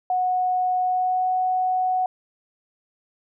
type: tone with pitch glide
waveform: sine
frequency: 734 to 740.4 Hz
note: F#5 to F#5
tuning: -14 to +1 cents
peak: -19 dBFS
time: 0.1-2.06 s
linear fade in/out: 2 ms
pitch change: +15 cents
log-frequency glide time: 0.83-1.28 s
effects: none